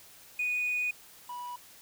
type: tone pair in turn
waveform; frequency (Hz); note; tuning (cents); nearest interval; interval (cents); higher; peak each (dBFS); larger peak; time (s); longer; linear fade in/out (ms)
triangle; 2473 / 978; D#7 / B5; -11 / -17; octave + major third; 1606; first; -25 / -35; first; 0.39-0.91 / 1.29-1.56; first; 5
effects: tanh soft clip ceiling -24 dBFS + white hiss -54 dBFS RMS until 1.81 s